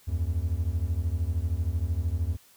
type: beating tone pair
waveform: triangle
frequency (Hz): 76.7 / 89.7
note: D#2 / F2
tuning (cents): -24 / +47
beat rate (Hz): 13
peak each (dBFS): -26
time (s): 0.07-2.37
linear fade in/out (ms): 20
effects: white hiss -58 dBFS RMS until 2.56 s